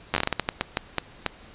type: slowing click train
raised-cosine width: 0.3 ms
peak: -6 dBFS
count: 14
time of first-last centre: 0.14-1.263 s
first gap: 10 ms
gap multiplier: 1.32
effects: pink hiss -49 dBFS RMS until 1.54 s + resampled to 8000 Hz